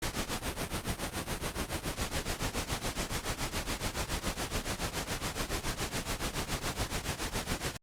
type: noise with tremolo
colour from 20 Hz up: pink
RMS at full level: -31 dBFS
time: 0.02-7.77 s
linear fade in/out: 5 ms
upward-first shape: triangle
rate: 7.1 Hz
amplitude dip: 90%
effects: low-pass 11000 Hz 12 dB/octave + Opus 48 kbps